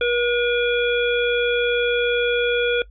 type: harmonic tone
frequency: 481.2 Hz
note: B4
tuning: 45 cents flat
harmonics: 1 / 3 / 5 / 7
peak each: -19 / -24 / -26 / -27 dBFS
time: 0.01-2.82 s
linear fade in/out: 2 ms
effects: noise-tail reverb RT60 0.1 s tail -19 dB re dry + added 50 Hz sine -42 dBFS peak until 2.9 s